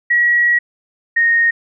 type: tone pair in turn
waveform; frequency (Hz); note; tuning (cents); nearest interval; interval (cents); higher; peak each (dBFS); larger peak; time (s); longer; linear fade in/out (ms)
sine; 1916 / 1857.2; A#6 / A#6; +47 / -7; minor second; 54; first; -10; neither; 0.1-0.59 / 1.16-1.51; first; 10
effects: none